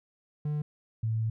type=tone pair in turn; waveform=triangle / sine; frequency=149.4 / 111.41 Hz; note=D3 / A2; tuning=+30 / +22 cents; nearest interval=perfect fourth; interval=508 cents; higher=first; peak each=-26 dBFS; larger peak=neither; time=0.45-0.62 / 1.03-1.3 s; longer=second; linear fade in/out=5 ms; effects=none